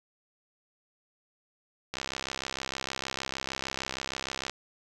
click train, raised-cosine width 0.2 ms, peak -15 dBFS, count 171, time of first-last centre 1.94-4.496 s, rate 66.5 Hz, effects none

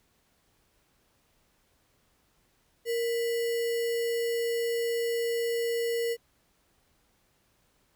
sine tone with sample-and-hold, 466.2 Hz, A#4, in tune, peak -26 dBFS, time 2.85-6.17 s, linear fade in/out 50 ms, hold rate 2450 Hz, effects pink hiss -69 dBFS RMS until 7.95 s

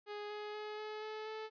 sawtooth tone with pitch steps, 415.3 / 419.4 / 423.5 / 427.7 / 431.9 / 436.2 Hz, G#4 / G#4 / G#4 / A4 / A4 / A4, 0 / +17 / +34 / -49 / -32 / -15 cents, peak -38 dBFS, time 0.06-1.5 s, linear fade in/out 50 ms, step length 240 ms, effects resampled to 11025 Hz

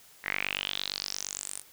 sawtooth tone with band-pass filter sweep, 48.69 Hz, G1, 11 cents flat, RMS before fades -35 dBFS, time 0.23-1.63 s, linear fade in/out 50 ms, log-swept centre 1900 to 9800 Hz, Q 5.8, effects white hiss -56 dBFS RMS until 1.72 s

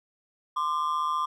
triangle ring-modulated tone, 1115 Hz, C#6, 10 cents sharp, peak -20 dBFS, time 0.56-1.26 s, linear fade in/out 10 ms, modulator 77.6 Hz, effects none

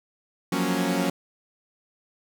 sawtooth chord, Gb major seventh, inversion third, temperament equal, 174.61 / 185 / 233.1 / 277.2 Hz, F3 / Gb3 / Bb3 / Db4, 0 / 0 / 0 / 0 cents, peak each -26 / -23 / -26 / -23 dBFS, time 0.52-1.1 s, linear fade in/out 5 ms, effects none

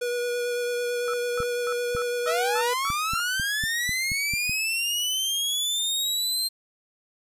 square tone with vibrato, 484.6 Hz, B4, 33 cents flat, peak -26 dBFS, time 0.01-2.74 s, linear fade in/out 10 ms, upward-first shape sine, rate 9 Hz, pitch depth 13 cents each way
sine tone bursts, 1318.5 Hz, E6, in tune, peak -29 dBFS, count 8, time 1.08-3.2 s, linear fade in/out 0 ms, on 55 ms, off 240 ms
clicks, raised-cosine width 5 ms, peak -22 dBFS, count 10, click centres 1.403 / 1.95 / 2.902 / 3.135 / 3.398 / 3.638 / 3.893 / 4.118 / 4.337 / 4.495 s
sawtooth linear sweep, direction up, 610 to 4180 Hz, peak -21 dBFS, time 2.26-6.49 s, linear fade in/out 20 ms
effects resampled to 32000 Hz + 9-bit

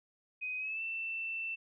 sine tone with pitch glide, 2508 to 2673 Hz, D#7 to E7, +13 to +23 cents, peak -35 dBFS, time 0.41-1.56 s, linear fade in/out 20 ms, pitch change +110 cents, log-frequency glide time 0.58-0.82 s, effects none

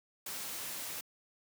white noise, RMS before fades -41 dBFS, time 0.26-1.01 s, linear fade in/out 5 ms, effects high-pass 100 Hz 12 dB/octave

